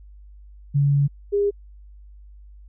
sine tone pair in turn, 141.8 / 405.7 Hz, C#3 / G#4, +40 / -41 cents, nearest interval octave + tritone, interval 1819 cents, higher second, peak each -15 / -17 dBFS, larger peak first, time 0.74-1.08 / 1.32-1.51 s, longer first, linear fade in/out 20 ms, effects added 50 Hz sine -42 dBFS peak until 2.68 s

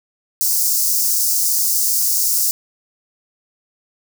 white high-pass noise, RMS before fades -17 dBFS, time 0.41-2.51 s, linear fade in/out 0 ms, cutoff 4900 Hz, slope 48 dB/octave, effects none

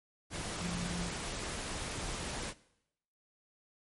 sine tone in noise, 174.61 Hz, F3, in tune, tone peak -37 dBFS, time 0.6-1.11 s, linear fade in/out 50 ms, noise pink, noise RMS -39 dBFS, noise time 0.3-2.54 s, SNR -1 dB, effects noise-tail reverb RT60 0.8 s tail -19 dB re dry + MP3 48 kbps

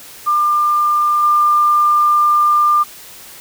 sine tone with level steps, 1197 Hz, D6, 33 cents sharp, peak -11 / -9 dBFS, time 0.26-2.84 s, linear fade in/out 20 ms, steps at 1.23 s, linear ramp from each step 5 ms, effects white hiss -37 dBFS RMS until 3.4 s

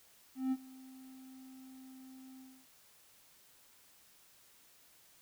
triangle tone with ADSR envelope, 261.5 Hz, C4, 1 cent flat, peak -27 dBFS, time 0.35-2.67 s, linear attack 170 ms, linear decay 44 ms, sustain -22 dB, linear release 270 ms, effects white hiss -64 dBFS RMS until 5.21 s

